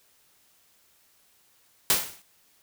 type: noise with exponential decay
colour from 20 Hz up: white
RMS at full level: -18 dBFS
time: 1.9-2.22 s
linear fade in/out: 1 ms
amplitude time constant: 69 ms
effects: white hiss -63 dBFS RMS until 2.62 s